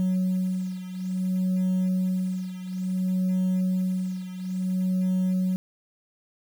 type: beating tone pair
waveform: sine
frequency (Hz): 185 / 185.58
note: F#3 / F#3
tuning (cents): 0 / +5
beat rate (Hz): 0.58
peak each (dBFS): -23 / -26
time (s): 0-5.56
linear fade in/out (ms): 0
effects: tanh soft clip ceiling -20 dBFS + 8-bit